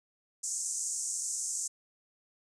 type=band-pass noise; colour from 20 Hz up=pink; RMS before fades=-35 dBFS; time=0.43-1.68 s; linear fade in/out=10 ms; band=6400 to 8600 Hz; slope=48 dB/octave; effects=none